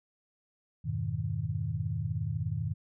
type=chord; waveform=sine; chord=F half-diminished seventh; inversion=none; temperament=equal; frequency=87.31 / 103.83 / 123.47 / 155.56 Hz; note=F2 / Ab2 / Cb3 / Eb3; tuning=0 / 0 / 0 / 0 cents; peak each=-38 / -34 / -36 / -35 dBFS; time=0.84-2.74 s; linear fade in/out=20 ms; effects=none